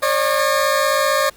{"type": "tone pair together", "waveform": "20% pulse", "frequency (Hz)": [545.5, 601], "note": ["C#5", "D5"], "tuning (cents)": [-28, 40], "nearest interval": "major second", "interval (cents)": 168, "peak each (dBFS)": -13, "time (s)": [0.02, 1.3], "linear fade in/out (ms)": 10, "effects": ["pink hiss -48 dBFS RMS until 1.36 s", "Opus 32 kbps"]}